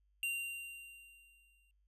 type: tone with exponential decay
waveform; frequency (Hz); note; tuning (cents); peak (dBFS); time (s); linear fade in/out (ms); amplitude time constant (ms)
square; 2771; F7; -14; -34; 0.23-1.71; 1; 320
effects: added 50 Hz sine -70 dBFS peak until 1.87 s + resampled to 32000 Hz